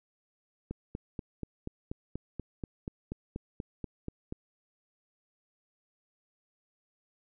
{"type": "click train", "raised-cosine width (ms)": 3, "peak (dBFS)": -23, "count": 16, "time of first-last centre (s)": [0.71, 4.324], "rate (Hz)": 4.15, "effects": []}